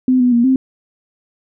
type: tone with pitch steps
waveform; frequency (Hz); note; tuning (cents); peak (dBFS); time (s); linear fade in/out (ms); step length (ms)
sine; 256.1 / 247.7 / 236.6 / 262.3; C4 / B3 / A#3 / C4; -37 / +5 / +26 / +4; -9; 0.08-0.56; 2; 120
effects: none